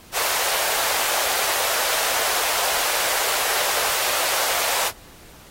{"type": "high-pass noise", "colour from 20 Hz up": "pink", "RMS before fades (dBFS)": -23, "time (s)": [0.12, 4.92], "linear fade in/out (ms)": 50, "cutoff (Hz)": 530, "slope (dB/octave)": 24, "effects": ["pink hiss -47 dBFS RMS until 5.5 s", "AAC 48 kbps"]}